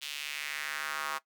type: tone with high-pass filter sweep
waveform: square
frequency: 73.42 Hz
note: D2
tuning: in tune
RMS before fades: -37 dBFS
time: 0.01-1.19 s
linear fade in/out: 20 ms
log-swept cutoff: 3200 to 1100 Hz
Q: 2.3
effects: noise-tail reverb RT60 0.1 s tail -18 dB re dry